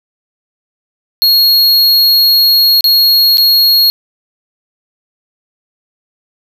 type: tone with dropouts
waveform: square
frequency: 4300 Hz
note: C8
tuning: 47 cents sharp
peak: -6 dBFS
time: 1.22-3.9 s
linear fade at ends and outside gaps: 0 ms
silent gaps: 2.808-2.842 / 3.372-3.381 s
effects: none